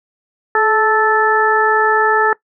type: harmonic tone with a mistuned harmonic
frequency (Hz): 437.7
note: A4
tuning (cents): -9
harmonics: 1 / 2 / 3 / 4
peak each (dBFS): -16 / -16 / -16 / -16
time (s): 0.55-2.33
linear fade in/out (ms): 2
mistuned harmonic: 1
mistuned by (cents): -28
effects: noise-tail reverb RT60 0.1 s tail -20 dB re dry